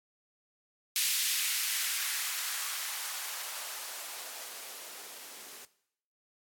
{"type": "noise with band-pass filter sweep", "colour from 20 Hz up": "violet", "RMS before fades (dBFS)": -36, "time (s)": [0.96, 5.65], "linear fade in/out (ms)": 0, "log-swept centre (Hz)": [2800, 280], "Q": 1.1, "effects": ["noise-tail reverb RT60 0.7 s tail -18 dB re dry", "AAC 64 kbps"]}